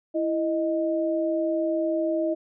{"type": "tone pair together", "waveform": "sine", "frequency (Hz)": [330.8, 622.3], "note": ["E4", "D#5"], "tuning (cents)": [6, 0], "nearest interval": "major seventh", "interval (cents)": 1094, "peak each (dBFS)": -25, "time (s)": [0.14, 2.35], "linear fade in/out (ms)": 20, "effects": []}